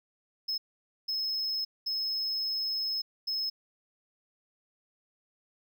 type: tone bursts at uneven times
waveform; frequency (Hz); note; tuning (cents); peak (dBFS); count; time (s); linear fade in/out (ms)
triangle; 5180; E8; -31; -28; 4; 0.48-0.58 / 1.08-1.65 / 1.86-3.02 / 3.27-3.5; 10
effects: none